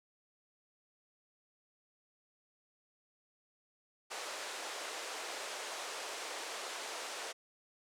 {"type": "band-pass noise", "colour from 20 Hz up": "pink", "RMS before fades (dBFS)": -43, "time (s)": [4.1, 7.33], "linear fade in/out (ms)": 20, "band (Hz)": [450, 8900], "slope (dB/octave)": 24, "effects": []}